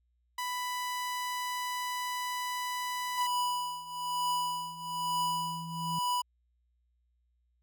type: tone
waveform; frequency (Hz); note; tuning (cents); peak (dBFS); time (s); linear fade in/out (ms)
sawtooth; 992; B5; +7; -29; 0.38-3.27; 5
type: tone with exponential growth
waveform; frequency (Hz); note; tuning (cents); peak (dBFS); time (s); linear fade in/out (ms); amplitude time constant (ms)
sine; 164.81; E3; 0; -35; 2.77-5.99; 5; 700
type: tone with tremolo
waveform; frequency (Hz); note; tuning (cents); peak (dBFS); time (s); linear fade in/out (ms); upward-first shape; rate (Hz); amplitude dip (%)
square; 985; B5; -5; -28; 3.17-6.22; 10; triangle; 1.1; 85
effects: added 60 Hz sine -70 dBFS peak until 7.62 s